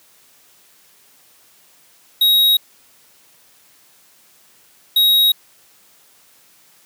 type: tone pair in turn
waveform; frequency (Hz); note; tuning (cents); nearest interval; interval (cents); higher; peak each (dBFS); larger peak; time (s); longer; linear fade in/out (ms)
square; 3799 / 3799; A#7 / A#7; +32 / +32; unison; 0; neither; -11 / -11; neither; 2.21-2.57 / 4.96-5.32; neither; 5
effects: white hiss -52 dBFS RMS until 6.85 s + high-pass 100 Hz 12 dB/octave